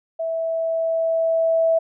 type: tone with level ramp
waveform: sine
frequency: 655 Hz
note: E5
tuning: 11 cents flat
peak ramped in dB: -22 to -14 dBFS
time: 0.19-1.79 s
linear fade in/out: 10 ms
effects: none